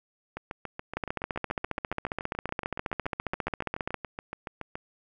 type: two click trains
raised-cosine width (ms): 0.5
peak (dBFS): -14 / -20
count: 45 / 32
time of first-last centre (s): 0.97-3.943 / 0.37-4.755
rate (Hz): 14.8 / 7.07
effects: none